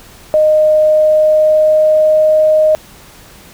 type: tone with pitch glide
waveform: sine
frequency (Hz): 616 to 620.3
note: D#5 to D#5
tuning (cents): -17 to -5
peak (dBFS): -6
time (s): 0.34-2.75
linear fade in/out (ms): 0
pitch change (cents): +12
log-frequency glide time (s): 0.77-2.33
effects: pink hiss -39 dBFS RMS until 3.53 s